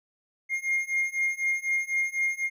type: beating tone pair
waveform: triangle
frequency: 2127 / 2131 Hz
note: C7 / C7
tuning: +28 / +31 cents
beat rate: 4 Hz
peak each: -27 / -26 dBFS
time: 0.49-2.5 s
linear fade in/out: 50 ms
effects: none